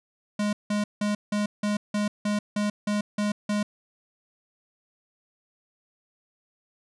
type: tone bursts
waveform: square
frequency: 207.7 Hz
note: G#3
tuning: in tune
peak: -24 dBFS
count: 11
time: 0.39-3.63 s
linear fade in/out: 5 ms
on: 140 ms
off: 170 ms
effects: resampled to 22050 Hz